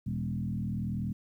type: tone with frequency modulation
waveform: sine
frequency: 160 Hz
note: D#3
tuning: 49 cents sharp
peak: -30 dBFS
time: 0.06-1.13 s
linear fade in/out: 10 ms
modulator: 40.6 Hz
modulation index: 1.8
effects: 11-bit